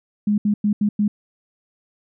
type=tone bursts at uneven times; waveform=sine; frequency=207.7 Hz; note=G#3; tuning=in tune; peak=-15 dBFS; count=5; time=0.27-0.38 / 0.45-0.54 / 0.64-0.73 / 0.81-0.89 / 0.99-1.08 s; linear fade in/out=5 ms; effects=none